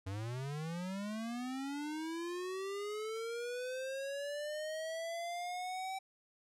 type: linear sweep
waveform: square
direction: up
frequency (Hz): 92.5 to 771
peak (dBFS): -39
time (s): 0.06-5.99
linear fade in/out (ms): 10
effects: low-pass 10000 Hz 12 dB/octave